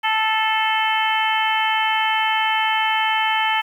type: harmonic tone with a mistuned harmonic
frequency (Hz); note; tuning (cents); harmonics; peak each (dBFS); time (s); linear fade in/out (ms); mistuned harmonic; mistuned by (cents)
438.9; A4; -4; 2 / 3 / 4 / 5 / 6 / 7; -20 / -27 / -25 / -25 / -27 / -25; 0.03-3.62; 20; 5; -20
effects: 8-bit